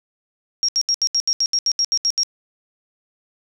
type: tone bursts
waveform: sine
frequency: 5590 Hz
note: F8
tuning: 1 cent sharp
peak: -15 dBFS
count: 13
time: 0.63-2.233 s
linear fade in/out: 0 ms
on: 55 ms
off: 74 ms
effects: none